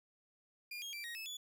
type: tone with pitch steps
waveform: 30% pulse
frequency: 2412 / 3257 / 2345 / 1881 / 2607 / 3437 Hz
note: D7 / G#7 / D7 / A#6 / E7 / A7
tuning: +46 / -34 / -3 / +15 / -20 / -41 cents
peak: -40 dBFS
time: 0.71-1.37 s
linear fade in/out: 5 ms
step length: 110 ms
effects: none